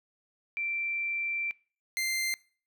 sine / sawtooth tone pair in turn, 2349 / 2088 Hz, D7 / C7, 0 / -4 cents, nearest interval major second, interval 204 cents, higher first, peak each -30 / -25 dBFS, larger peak second, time 0.57-1.51 / 1.97-2.34 s, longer first, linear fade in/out 0 ms, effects noise-tail reverb RT60 0.4 s tail -22 dB re dry

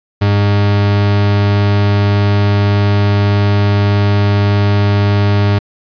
40% pulse tone, 101.7 Hz, G#2, 36 cents flat, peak -8 dBFS, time 0.21-5.59 s, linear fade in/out 10 ms, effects resampled to 11025 Hz + 8-bit

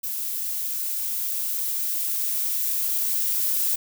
violet noise with level ramp, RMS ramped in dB -29 to -23 dBFS, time 0.03-3.76 s, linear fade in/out 10 ms, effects none

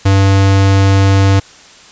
square tone, 97.6 Hz, G2, 7 cents flat, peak -7 dBFS, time 0.05-1.4 s, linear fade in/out 10 ms, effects white hiss -39 dBFS RMS until 1.91 s + resampled to 16000 Hz

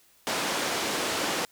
pink band-pass noise, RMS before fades -29 dBFS, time 0.27-1.45 s, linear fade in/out 0 ms, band 290 to 8100 Hz, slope 12 dB/octave, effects white hiss -61 dBFS RMS until 1.51 s

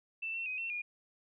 sine tone with pitch steps, 2663 / 2704 / 2514 / 2703 / 2432 Hz, E7 / E7 / D#7 / E7 / D#7, +17 / +43 / +17 / +43 / -40 cents, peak -35 dBFS, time 0.22-0.82 s, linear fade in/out 10 ms, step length 120 ms, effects none

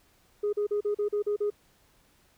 sine tone bursts, 414 Hz, G#4, 5 cents flat, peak -23 dBFS, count 8, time 0.43-1.503 s, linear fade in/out 10 ms, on 100 ms, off 39 ms, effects tanh soft clip ceiling -22 dBFS + pink hiss -64 dBFS RMS until 2.37 s

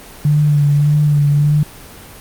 sine tone with vibrato, 146.83 Hz, D3, in tune, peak -9 dBFS, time 0.25-1.63 s, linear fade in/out 2 ms, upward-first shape sine, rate 1.7 Hz, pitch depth 30 cents each way, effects pink hiss -36 dBFS RMS until 2.2 s + Opus 24 kbps

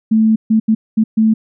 sine tone bursts at uneven times, 220 Hz, A3, in tune, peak -8 dBFS, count 5, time 0.11-0.36 / 0.5-0.6 / 0.68-0.75 / 0.97-1.04 / 1.17-1.34 s, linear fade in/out 10 ms, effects none

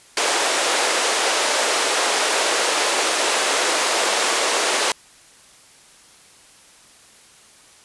pink band-pass noise, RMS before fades -20 dBFS, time 0.17-4.92 s, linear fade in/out 2 ms, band 410 to 9900 Hz, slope 24 dB/octave, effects white hiss -49 dBFS RMS until 7.84 s + resampled to 24000 Hz

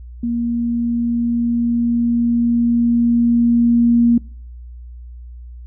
sine tone with level ramp, 235.9 Hz, A#3, 21 cents sharp, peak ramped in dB -17 to -9 dBFS, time 0.23-4.18 s, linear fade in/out 5 ms, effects noise-tail reverb RT60 0.5 s tail -24 dB re dry + added 60 Hz sine -32 dBFS peak until 5.66 s

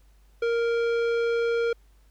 triangle tone with tanh clipping, 466.2 Hz, A#4, in tune, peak -24 dBFS, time 0.42-1.73 s, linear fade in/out 5 ms, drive 18 dB, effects added 50 Hz sine -54 dBFS peak until 2.1 s + pink hiss -67 dBFS RMS until 2.1 s

